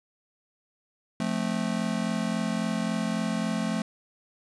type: chord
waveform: square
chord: F major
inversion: none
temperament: just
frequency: 174.61 / 218.3 / 261.9 Hz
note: F3 / A3 / C4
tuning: 0 / -13 / +2 cents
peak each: -32 / -29 / -35 dBFS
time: 1.2-3.82 s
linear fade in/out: 2 ms
effects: resampled to 22050 Hz + 9-bit